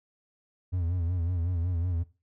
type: tone with vibrato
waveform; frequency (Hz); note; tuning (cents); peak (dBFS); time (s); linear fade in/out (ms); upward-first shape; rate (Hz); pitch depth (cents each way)
triangle; 87.1; F2; -4; -24; 0.72-2.04; 20; sine; 5.4; 88
effects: noise-tail reverb RT60 0.3 s tail -17 dB re dry